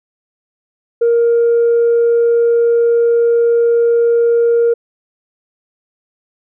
sine tone, 468.2 Hz, A#4, 8 cents sharp, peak -7 dBFS, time 1.01-4.74 s, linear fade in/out 10 ms, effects tanh soft clip ceiling -6 dBFS

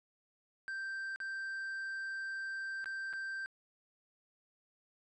triangle tone with dropouts, 1568 Hz, G6, in tune, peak -36 dBFS, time 0.68-3.46 s, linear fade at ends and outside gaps 0 ms, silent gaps 1.16-1.202 / 2.843-2.858 / 3.129-3.135 s, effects resampled to 22050 Hz

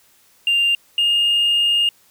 triangle tone pair in turn, 2794 / 2833 Hz, F7 / F7, 0 / +24 cents, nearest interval unison, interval 24 cents, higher second, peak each -11 dBFS, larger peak neither, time 0.47-0.75 / 0.98-1.89 s, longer second, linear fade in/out 2 ms, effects tanh soft clip ceiling -10 dBFS + white hiss -55 dBFS RMS until 2.1 s

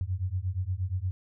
sine beating tone pair, 88.5 / 97 Hz, F2 / G2, +23 / -18 cents, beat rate 8.5 Hz, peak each -31 / -31 dBFS, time 0.01-1.11 s, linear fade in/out 0 ms, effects none

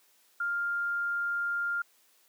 sine tone, 1400 Hz, F6, 4 cents sharp, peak -28 dBFS, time 0.4-1.82 s, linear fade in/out 5 ms, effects white hiss -65 dBFS RMS until 2.28 s + high-pass 300 Hz 12 dB/octave

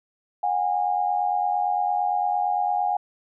sine tone pair together, 725 / 813.8 Hz, F#5 / G#5, -35 / -35 cents, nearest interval major second, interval 200 cents, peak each -24 / -23 dBFS, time 0.43-2.97 s, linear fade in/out 5 ms, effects none

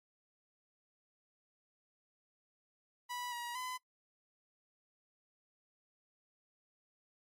sawtooth tone with pitch steps, 981 / 957 / 1011 Hz, B5 / A#5 / B5, -12 / +45 / +40 cents, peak -36 dBFS, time 3.09-3.78 s, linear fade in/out 20 ms, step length 230 ms, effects noise-tail reverb RT60 0.1 s tail -20 dB re dry + MP3 64 kbps

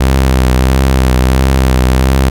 sawtooth tone with vibrato, 64.9 Hz, C2, 13 cents flat, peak -3 dBFS, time 0-2.3 s, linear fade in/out 10 ms, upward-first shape triangle, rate 1.5 Hz, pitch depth 51 cents each way, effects none

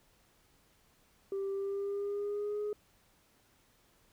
sine tone with pitch glide, 392 to 417.7 Hz, G4 to G#4, 0 to +10 cents, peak -31 dBFS, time 1.32-2.73 s, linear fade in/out 2 ms, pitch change +110 cents, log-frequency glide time 1.52-2.61 s, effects tanh soft clip ceiling -31 dBFS + pink hiss -68 dBFS RMS until 4.12 s

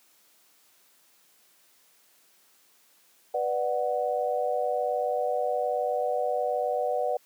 sine chord, B minor, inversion none, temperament just, 493.9 / 592.7 / 740.8 Hz, B4 / D5 / F#5, 0 / +16 / +2 cents, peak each -29 dBFS, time 3.34-7.17 s, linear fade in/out 5 ms, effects white hiss -62 dBFS RMS until 7.25 s + high-pass 200 Hz 12 dB/octave

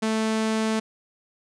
sawtooth tone, 220 Hz, A3, in tune, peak -18 dBFS, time 0.02-0.8 s, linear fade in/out 10 ms, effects resampled to 22050 Hz

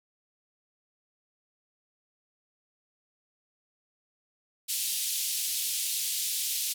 white band-pass noise, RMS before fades -31 dBFS, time 4.68-6.74 s, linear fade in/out 20 ms, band 2900 to 14000 Hz, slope 24 dB/octave, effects none

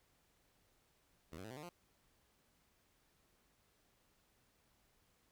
10% pulse tone with pitch steps, 80.3 / 93.85 / 109.69 / 128.21 / 149.85 / 175.14 Hz, E2 / F#2 / A2 / C3 / D3 / F3, -45 / +25 / -5 / -35 / +35 / +5 cents, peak -40 dBFS, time 1.32-1.692 s, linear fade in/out 5 ms, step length 62 ms, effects pink hiss -75 dBFS RMS until 5.31 s

